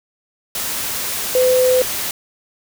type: tone in noise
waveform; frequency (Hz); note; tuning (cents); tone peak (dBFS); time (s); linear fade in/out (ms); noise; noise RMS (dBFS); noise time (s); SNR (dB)
sine; 508; B4; +49; -11; 1.35-1.82; 2; white; -23; 0.55-2.11; +9
effects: none